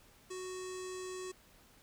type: tone with low-pass filter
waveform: square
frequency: 370 Hz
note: F#4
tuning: in tune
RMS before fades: -43 dBFS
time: 0.3-1.32 s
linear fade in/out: 10 ms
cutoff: 7700 Hz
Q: 3.8
effects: pink hiss -63 dBFS RMS until 1.82 s